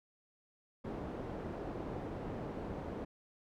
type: low-pass noise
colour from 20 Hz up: white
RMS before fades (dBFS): -42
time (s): 0.84-3.05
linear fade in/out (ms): 10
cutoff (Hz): 480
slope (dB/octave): 12
effects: none